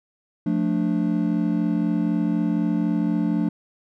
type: chord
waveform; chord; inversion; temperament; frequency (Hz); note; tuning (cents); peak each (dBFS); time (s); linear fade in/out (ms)
triangle; D minor; first; just; 176.2 / 220.2 / 293.7; F3 / A3 / D4; +16 / +2 / 0; -22; 0.46-3.49; 5
effects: none